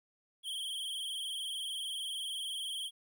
square tone with vibrato, 3205 Hz, G7, 38 cents sharp, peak -37 dBFS, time 0.43-2.91 s, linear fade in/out 50 ms, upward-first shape sine, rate 20 Hz, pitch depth 80 cents each way, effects 13-bit

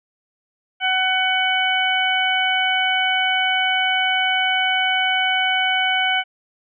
harmonic tone, 750 Hz, F#5, 23 cents sharp, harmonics 1 / 2 / 3 / 4, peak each -22 / -22 / -22 / -22 dBFS, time 0.8-6.24 s, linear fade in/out 50 ms, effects none

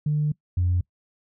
sine tone pair in turn, 150 / 89.19 Hz, D3 / F2, +37 / +37 cents, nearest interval major sixth, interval 900 cents, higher first, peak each -19 / -18 dBFS, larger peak second, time 0.06-0.32 / 0.57-0.81 s, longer first, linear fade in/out 5 ms, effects noise-tail reverb RT60 0.1 s tail -23 dB re dry + tanh soft clip ceiling -15 dBFS

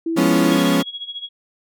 sine tone, 329.6 Hz, E4, in tune, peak -19 dBFS, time 0.06-0.57 s, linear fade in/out 5 ms
35% pulse chord, C# dominant seventh, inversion first, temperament equal, 174.61 / 207.7 / 246.9 / 277.2 Hz, E#3 / G#3 / B3 / C#4, 0 / 0 / 0 / 0 cents, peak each -19 / -20 / -20 / -16 dBFS, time 0.16-0.83 s, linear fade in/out 20 ms
sine tone with tremolo, 3322 Hz, G#7, in tune, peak -25 dBFS, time 0.51-1.29 s, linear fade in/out 10 ms, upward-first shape sine, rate 14 Hz, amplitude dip 80%
effects none

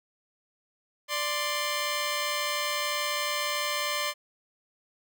10% pulse tone pair together, 589 / 1046.5 Hz, D5 / C6, +5 / 0 cents, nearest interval minor seventh, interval 995 cents, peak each -22 / -22 dBFS, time 1.08-4.14 s, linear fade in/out 50 ms, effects none

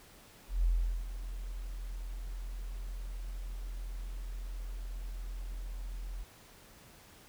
sine tone with ADSR envelope, 42.69 Hz, F1, 39 cents flat, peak -24 dBFS, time 0.48-6.24 s, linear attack 160 ms, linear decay 410 ms, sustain -13 dB, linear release 13 ms, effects pink hiss -57 dBFS RMS until 7.28 s

